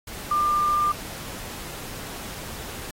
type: tone in noise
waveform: sine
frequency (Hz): 1195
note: D6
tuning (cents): +30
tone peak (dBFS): -19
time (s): 0.31-0.92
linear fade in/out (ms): 5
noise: pink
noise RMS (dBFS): -37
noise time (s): 0.07-2.91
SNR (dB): +15
effects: AAC 48 kbps